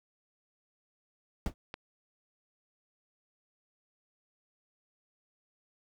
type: noise with exponential decay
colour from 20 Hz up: brown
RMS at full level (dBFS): -26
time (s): 1.46-1.54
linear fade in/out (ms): 1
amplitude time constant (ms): 17
type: click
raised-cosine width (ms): 0.3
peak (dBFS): -23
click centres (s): 1.741
effects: none